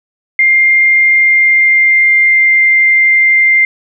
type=tone with pitch glide; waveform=sine; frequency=2109 to 2096 Hz; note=C7 to C7; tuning=+13 to +2 cents; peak=-5 dBFS; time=0.39-3.65 s; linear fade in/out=2 ms; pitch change=-11 cents; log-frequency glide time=1.08-2.63 s; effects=none